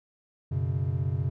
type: chord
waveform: triangle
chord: F# suspended fourth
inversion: none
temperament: equal with one note detuned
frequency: 92.5 / 123.47 / 139.31 Hz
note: F#2 / B2 / C#3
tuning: 0 / 0 / +9 cents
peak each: -28 dBFS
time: 0.51-1.3 s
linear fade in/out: 10 ms
effects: none